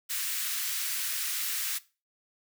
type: high-pass noise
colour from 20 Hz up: white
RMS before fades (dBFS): -32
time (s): 0.09-1.79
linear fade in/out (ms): 20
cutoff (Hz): 1400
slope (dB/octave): 24
effects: noise-tail reverb RT60 0.3 s tail -18 dB re dry